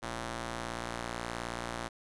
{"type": "ring-modulated tone", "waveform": "5% pulse", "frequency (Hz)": 117.3, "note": "A#2", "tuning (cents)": 11, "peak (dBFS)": -22, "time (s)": [0.02, 1.89], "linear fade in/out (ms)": 20, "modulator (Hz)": 440, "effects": ["resampled to 24000 Hz"]}